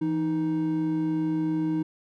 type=tone pair together; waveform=triangle; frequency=165.7 / 312.8 Hz; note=E3 / D#4; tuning=+9 / +9 cents; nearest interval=major seventh; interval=1100 cents; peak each=-28 / -22 dBFS; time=0.01-1.83 s; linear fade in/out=10 ms; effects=tanh soft clip ceiling -14 dBFS